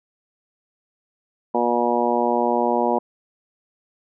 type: harmonic tone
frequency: 120 Hz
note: B2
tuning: 49 cents flat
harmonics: 2 / 3 / 4 / 5 / 6 / 7 / 8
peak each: -25 / -25 / -25 / -25 / -25 / -25 / -25 dBFS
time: 1.54-2.99 s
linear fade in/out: 10 ms
effects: none